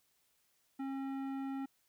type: tone with tanh clipping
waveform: triangle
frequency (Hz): 270.6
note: C#4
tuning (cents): -42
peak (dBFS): -39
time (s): 0.79-1.66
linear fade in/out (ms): 10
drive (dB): 18
effects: white hiss -75 dBFS RMS until 1.88 s